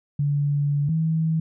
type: tone pair in turn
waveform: sine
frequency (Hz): 144.1 / 160.65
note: D3 / E3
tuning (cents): -33 / -44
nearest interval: major second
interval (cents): 189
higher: second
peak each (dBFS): -19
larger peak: neither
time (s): 0.19-0.89 / 0.89-1.4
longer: first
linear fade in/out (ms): 5
effects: none